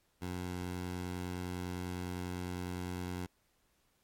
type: tone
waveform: 15% pulse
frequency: 89.9 Hz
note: F#2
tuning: 49 cents flat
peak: -31 dBFS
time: 0.21-3.27 s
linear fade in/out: 20 ms
effects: pink hiss -74 dBFS RMS until 4.03 s + MP3 64 kbps